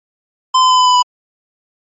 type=tone with pitch steps; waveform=square; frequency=1029 / 1021.3 / 1013.7 / 1006.1 / 998.6 / 991.1 Hz; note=C6 / C6 / B5 / B5 / B5 / B5; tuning=-29 / -42 / +45 / +32 / +19 / +6 cents; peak=-8 dBFS; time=0.54-1.026 s; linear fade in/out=10 ms; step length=81 ms; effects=MP3 32 kbps